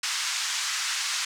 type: band-pass noise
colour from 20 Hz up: white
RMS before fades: -29 dBFS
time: 0.03-1.25 s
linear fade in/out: 5 ms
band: 1100 to 7100 Hz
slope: 24 dB/octave
effects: none